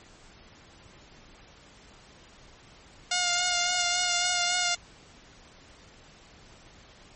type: tone with vibrato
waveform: 5% pulse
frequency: 711 Hz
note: F5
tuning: 31 cents sharp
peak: -12 dBFS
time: 3.11-4.75 s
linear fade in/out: 5 ms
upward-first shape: sine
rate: 3.6 Hz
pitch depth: 22 cents each way
effects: pink hiss -53 dBFS RMS until 7.15 s + MP3 32 kbps